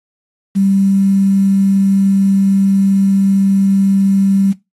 sine tone with quantisation, 195.4 Hz, G3, 5 cents flat, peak -9 dBFS, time 0.55-4.53 s, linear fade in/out 20 ms, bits 6, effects noise-tail reverb RT60 0.2 s tail -18 dB re dry + AAC 32 kbps

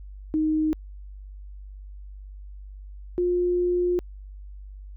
sine tone pair in turn, 311.1 / 355.1 Hz, D#4 / F4, 0 / +29 cents, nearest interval major second, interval 229 cents, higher second, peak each -20 dBFS, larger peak neither, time 0.34-0.73 / 3.18-3.99 s, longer second, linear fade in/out 0 ms, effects added 49 Hz sine -38 dBFS peak until 4.96 s

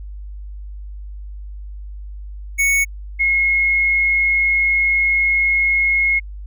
square / sine tone pair in turn, 2217 / 2164 Hz, C#7 / C#7, 0 / -42 cents, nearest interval unison, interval 42 cents, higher first, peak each -14 / -13 dBFS, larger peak second, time 2.58-2.85 / 3.19-6.2 s, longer second, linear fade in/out 20 ms, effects added 50 Hz sine -29 dBFS peak until 6.46 s

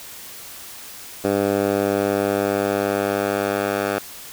10% pulse tone with band-pass filter sweep, 100 Hz, G2, 35 cents sharp, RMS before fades -21 dBFS, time 1.24-3.99 s, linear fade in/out 5 ms, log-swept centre 480 to 1000 Hz, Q 0.77, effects white hiss -38 dBFS RMS until 4.32 s

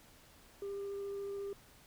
sine tone with vibrato, 398.8 Hz, G4, 30 cents sharp, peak -36 dBFS, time 0.62-1.53 s, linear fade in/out 2 ms, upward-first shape triangle, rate 14 Hz, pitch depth 9 cents each way, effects tanh soft clip ceiling -37 dBFS + pink hiss -61 dBFS RMS until 1.86 s

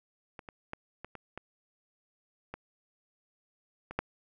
clicks, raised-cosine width 0.5 ms, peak -28 / -29 / -22 / -26 / -28 / -25 / -24 / -26 / -14 dBFS, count 9, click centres 0.392 / 0.488 / 0.734 / 1.046 / 1.153 / 1.376 / 2.54 / 3.91 / 3.99 s, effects none

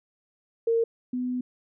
sine tone pair in turn, 459 / 250 Hz, A#4 / B3, -27 / +21 cents, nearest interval major seventh, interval 1052 cents, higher first, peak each -20 / -26 dBFS, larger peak first, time 0.67-0.84 / 1.13-1.41 s, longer second, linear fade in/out 5 ms, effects none

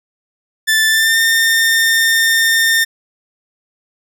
sawtooth tone with pitch glide, 1760 to 1813.7 Hz, A6 to A#6, 0 to -48 cents, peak -7 dBFS, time 0.67-2.85 s, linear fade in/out 20 ms, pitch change +52 cents, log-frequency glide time 0.88-1.19 s, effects none

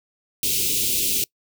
white band-stop noise, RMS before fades -22 dBFS, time 0.43-1.24 s, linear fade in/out 2 ms, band 470 to 2500 Hz, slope 48 dB/octave, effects noise-tail reverb RT60 0.1 s tail -24 dB re dry

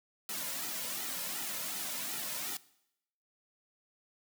white noise with flanger, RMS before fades -38 dBFS, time 0.29-2.57 s, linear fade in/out 2 ms, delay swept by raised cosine 1.8 to 2.63 ms, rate 2.7 Hz, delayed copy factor -0.7, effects noise-tail reverb RT60 0.8 s tail -20 dB re dry + high-pass 150 Hz 12 dB/octave

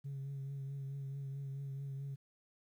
sine tone with vibrato, 137.7 Hz, C#3, 11 cents flat, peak -38 dBFS, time 0.04-2.16 s, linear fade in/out 20 ms, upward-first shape triangle, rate 4.6 Hz, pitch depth 33 cents each way, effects tanh soft clip ceiling -38 dBFS + 12-bit

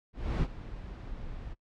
brown noise with ADSR envelope, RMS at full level -26 dBFS, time 0.13-1.55 s, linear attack 290 ms, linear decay 51 ms, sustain -15 dB, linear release 30 ms, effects noise-tail reverb RT60 0.1 s tail -24 dB re dry + low-pass 4000 Hz 12 dB/octave

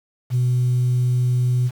sine tone, 124.5 Hz, B2, 14 cents sharp, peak -14 dBFS, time 0.3-1.71 s, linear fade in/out 50 ms, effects tanh soft clip ceiling -13 dBFS + 7-bit

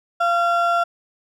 triangle ring-modulated tone, 1031 Hz, C6, 26 cents flat, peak -11 dBFS, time 0.2-0.84 s, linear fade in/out 10 ms, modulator 341 Hz, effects none

